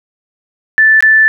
sine tone with dropouts, 1758 Hz, A6, 2 cents flat, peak -4 dBFS, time 0.78-1.28 s, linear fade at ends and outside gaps 0 ms, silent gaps 1.006-1.025 s, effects none

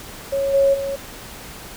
sine tone with level steps, 551 Hz, C#5, 11 cents flat, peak -18 / -12 / -22 dBFS, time 0.32-0.96 s, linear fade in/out 10 ms, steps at 0.53 / 0.73 s, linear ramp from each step 20 ms, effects pink hiss -37 dBFS RMS until 1.76 s

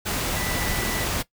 sine tone in noise, 1975.5 Hz, B6, in tune, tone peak -33 dBFS, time 0.35-1.05 s, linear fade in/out 20 ms, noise pink, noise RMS -26 dBFS, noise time 0.05-1.23 s, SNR -10 dB, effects noise-tail reverb RT60 0.1 s tail -18 dB re dry

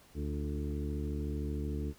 harmonic tone with a mistuned harmonic, 73.42 Hz, D2, in tune, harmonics 1 / 2 / 3 / 4 / 5 / 6, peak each -35 / -41 / -42 / -42 / -46 / -46 dBFS, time 0.14-1.94 s, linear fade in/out 50 ms, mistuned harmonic 5, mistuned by -38 cents, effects pink hiss -61 dBFS RMS until 1.98 s

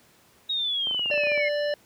sine linear sweep, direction down, 3800 to 2105 Hz, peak -24 dBFS, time 0.49-1.49 s, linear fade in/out 10 ms
clicks, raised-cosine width 1 ms, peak -26 dBFS, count 12, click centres 0.871 / 0.911 / 0.946 / 0.994 / 1.059 / 1.102 / 1.14 / 1.177 / 1.236 / 1.27 / 1.318 / 1.377 s
harmonic tone, 587.3 Hz, D5, in tune, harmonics 1 / 3 / 5 / 7 / 9, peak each -24 / -34 / -38 / -41 / -43 dBFS, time 1.11-1.74 s, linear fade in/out 2 ms
effects pink hiss -58 dBFS RMS until 1.85 s + high-pass 100 Hz 12 dB/octave

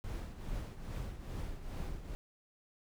brown noise with tremolo, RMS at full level -38 dBFS, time 0.04-2.15 s, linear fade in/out 0 ms, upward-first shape triangle, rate 2.4 Hz, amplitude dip 70%, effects none

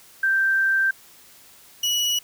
sine / 30% pulse tone pair in turn, 1568 / 2929 Hz, G6 / F#7, 0 / -18 cents, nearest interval major seventh, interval 1082 cents, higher second, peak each -17 dBFS, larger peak neither, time 0.23-0.91 / 1.83-2.19 s, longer first, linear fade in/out 5 ms, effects white hiss -50 dBFS RMS until 2.23 s

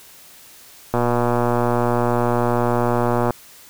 click train, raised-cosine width 1 ms, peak -5 dBFS, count 285, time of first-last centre 0.94-3.307 s, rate 120 Hz, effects white hiss -45 dBFS RMS until 3.69 s

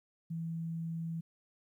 sine tone, 164.81 Hz, E3, in tune, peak -35 dBFS, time 0.3-1.21 s, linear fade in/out 10 ms, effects 12-bit

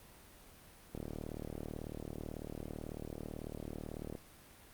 click train, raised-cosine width 2 ms, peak -28 dBFS, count 123, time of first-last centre 0.95-4.152 s, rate 38.1 Hz, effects pink hiss -58 dBFS RMS until 4.73 s + Opus 32 kbps

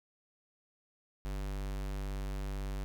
square tone, 49 Hz, G1, in tune, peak -36 dBFS, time 1.25-2.84 s, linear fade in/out 0 ms, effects none

